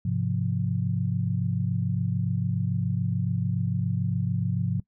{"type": "chord", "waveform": "sine", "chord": "F minor", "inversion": "first", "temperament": "equal", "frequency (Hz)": [103.83, 130.81, 174.61], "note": ["Ab2", "C3", "F3"], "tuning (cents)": [0, 0, 0], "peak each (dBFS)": -28, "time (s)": [0.05, 4.8], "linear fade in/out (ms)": 5, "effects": ["noise-tail reverb RT60 0.1 s tail -21 dB re dry"]}